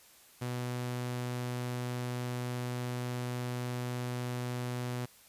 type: tone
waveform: sawtooth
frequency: 123.47 Hz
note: B2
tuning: in tune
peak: -30 dBFS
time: 0.41-5.06 s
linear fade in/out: 10 ms
effects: white hiss -59 dBFS RMS until 5.28 s + resampled to 32000 Hz